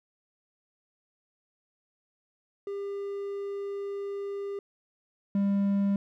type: tone pair in turn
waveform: triangle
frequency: 400 / 199.31 Hz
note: G4 / G3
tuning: +35 / +29 cents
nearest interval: octave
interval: 1206 cents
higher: first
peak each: -30 / -21 dBFS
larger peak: second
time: 2.67-4.59 / 5.35-5.96 s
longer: first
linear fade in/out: 2 ms
effects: none